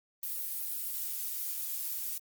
violet noise, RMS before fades -36 dBFS, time 0.23-2.18 s, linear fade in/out 2 ms, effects Opus 32 kbps

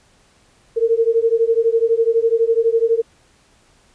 sine beating tone pair, 451.5 / 463.5 Hz, A4 / A#4, +45 / -10 cents, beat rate 12 Hz, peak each -16 dBFS, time 0.76-3.02 s, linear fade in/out 20 ms, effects pink hiss -55 dBFS RMS until 3.94 s + resampled to 22050 Hz

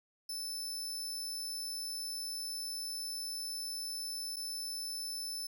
sawtooth tone with dropouts, 5274 Hz, E8, in tune, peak -35 dBFS, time 0.29-5.47 s, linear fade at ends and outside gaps 5 ms, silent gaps 4.361-4.366 s, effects none

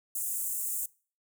pink high-pass noise, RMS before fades -33 dBFS, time 0.15-0.86 s, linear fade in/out 5 ms, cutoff 7400 Hz, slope 48 dB/octave, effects noise-tail reverb RT60 0.4 s tail -23 dB re dry

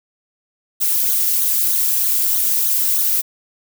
violet noise with flanger, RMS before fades -17 dBFS, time 0.8-3.22 s, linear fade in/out 20 ms, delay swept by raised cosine 0.38 to 2.78 ms, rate 3.2 Hz, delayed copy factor -1, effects none

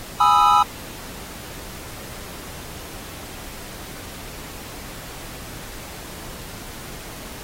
triangle chord, E major seventh, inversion first, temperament equal, 830.6 / 987.8 / 1244.5 / 1318.5 Hz, G#5 / B5 / D#6 / E6, 0 / 0 / 0 / 0 cents, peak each -16 dBFS, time 0.2-0.63 s, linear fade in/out 5 ms, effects pink hiss -37 dBFS RMS until 7.43 s + AAC 48 kbps

